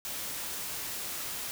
white noise, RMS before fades -37 dBFS, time 0.05-1.51 s, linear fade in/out 0 ms, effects none

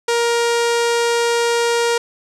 sawtooth tone with low-pass filter, 470 Hz, A#4, 14 cents sharp, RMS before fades -17 dBFS, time 0.08-1.98 s, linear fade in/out 5 ms, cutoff 8100 Hz, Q 1.2, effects none

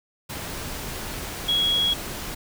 sine tone in noise, 3322 Hz, G#7, in tune, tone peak -19 dBFS, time 1.48-1.94 s, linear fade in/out 10 ms, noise pink, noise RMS -33 dBFS, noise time 0.29-2.35 s, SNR +11 dB, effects none

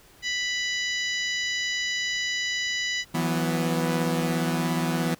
harmonic tone, 987.8 Hz, B5, in tune, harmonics 2 / 3 / 4 / 5 / 6 / 7, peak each -28 / -32 / -34 / -36 / -38 / -39 dBFS, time 0.22-3.05 s, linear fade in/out 50 ms
sawtooth chord, E suspended second, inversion none, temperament equal with one note detuned, 164.81 / 181.92 / 246.9 Hz, E3 / F#3 / B3, 0 / -29 / 0 cents, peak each -22 / -27 / -24 dBFS, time 3.14-5.15 s, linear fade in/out 10 ms
effects pink hiss -54 dBFS RMS until 5.19 s

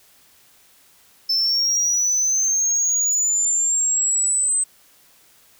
sine linear sweep, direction up, 5270 to 8220 Hz, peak -14 dBFS, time 1.29-4.64 s, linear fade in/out 10 ms, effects tanh soft clip ceiling -16 dBFS + white hiss -54 dBFS RMS until 5.59 s

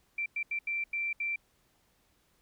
sine tone bursts at uneven times, 2349 Hz, D7, in tune, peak -30 dBFS, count 6, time 0.18-0.26 / 0.36-0.43 / 0.51-0.59 / 0.67-0.84 / 0.93-1.13 / 1.2-1.36 s, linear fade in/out 5 ms, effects pink hiss -70 dBFS RMS until 2.41 s

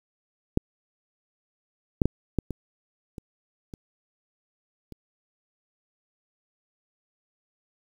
clicks, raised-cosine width 3 ms, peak -7 / -6 / -8 / -10 / -18 / -24 / -26 / -28 dBFS, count 8, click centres 0.574 / 2.018 / 2.056 / 2.387 / 2.507 / 3.182 / 3.738 / 4.923 s, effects 8-bit

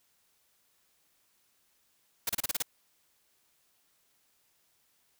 white noise bursts, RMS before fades -30 dBFS, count 7, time 2.27-2.624 s, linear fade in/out 5 ms, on 24 ms, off 31 ms, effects white hiss -71 dBFS RMS until 5.19 s

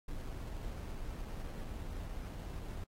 brown noise with sample-and-hold, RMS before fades -42 dBFS, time 0.08-2.84 s, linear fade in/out 5 ms, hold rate 3675 Hz, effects AAC 48 kbps

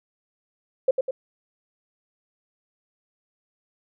sine tone with echo, 523.3 Hz, C5, in tune, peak -14 dBFS, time 0.88-0.91 s, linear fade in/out 5 ms, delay 100 ms, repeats 2, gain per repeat -5 dB, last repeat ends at 1.11 s, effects none

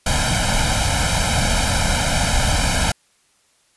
pink noise with comb filter, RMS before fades -18 dBFS, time 0.06-2.92 s, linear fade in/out 5 ms, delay 1.3 ms, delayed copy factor +0.95, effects white hiss -60 dBFS RMS until 3.76 s + resampled to 24000 Hz

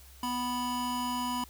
square tone pair together, 246.9 / 986.8 Hz, B3 / B5, 0 / -2 cents, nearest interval 2 octaves, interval 2398 cents, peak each -35 / -33 dBFS, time 0.23-1.44 s, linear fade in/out 2 ms, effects added 66 Hz sine -52 dBFS peak until 1.49 s + white hiss -56 dBFS RMS until 1.49 s

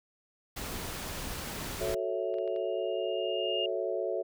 pink noise, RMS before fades -38 dBFS, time 0.56-1.95 s, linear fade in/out 10 ms
clicks, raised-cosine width 0.3 ms, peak -37 dBFS, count 5, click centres 1.419 / 2.341 / 2.385 / 2.477 / 2.562 s
sine chord, F# minor seventh, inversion none, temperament equal, 370 / 440 / 554.4 / 659.3 Hz, F#4 / A4 / C#5 / E5, 0 / 0 / 0 / 0 cents, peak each -35 dBFS, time 1.8-4.23 s, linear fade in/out 20 ms
sine tone with exponential growth, 2828 Hz, F7, 21 cents sharp, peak -30 dBFS, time 1.95-3.66 s, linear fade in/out 5 ms, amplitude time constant 370 ms
effects none

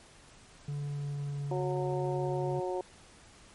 triangle tone with pitch glide, 144.2 to 140.83 Hz, D3 to C#3, -31 to +28 cents, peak -31 dBFS, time 0.68-2.6 s, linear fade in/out 5 ms, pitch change -41 cents, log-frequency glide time 0.79-1.88 s
harmonic tone, 182.7 Hz, F#3, 22 cents flat, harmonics 2 / 3 / 4 / 5, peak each -33 / -37 / -39 / -41 dBFS, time 1.51-2.81 s, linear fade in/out 2 ms
effects pink hiss -56 dBFS RMS until 3.54 s + MP3 48 kbps

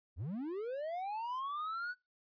triangle linear sweep, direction up, 65.8 to 1499 Hz, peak -35 dBFS, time 0.16-1.95 s, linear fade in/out 50 ms, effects noise-tail reverb RT60 0.2 s tail -21 dB re dry + resampled to 11025 Hz

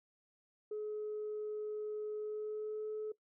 sine tone with pitch glide, 424.5 to 429.7 Hz, G#4 to A4, +38 to -41 cents, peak -36 dBFS, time 0.71-3.12 s, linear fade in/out 5 ms, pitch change +21 cents, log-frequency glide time 2.17-2.88 s, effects noise-tail reverb RT60 0.1 s tail -19 dB re dry + tanh soft clip ceiling -34 dBFS

